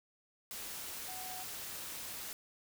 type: tone in noise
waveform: sine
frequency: 744 Hz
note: F#5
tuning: 9 cents sharp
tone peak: -47 dBFS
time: 1.08-1.43 s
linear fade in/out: 0 ms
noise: white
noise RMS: -44 dBFS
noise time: 0.51-2.33 s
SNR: -6 dB
effects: none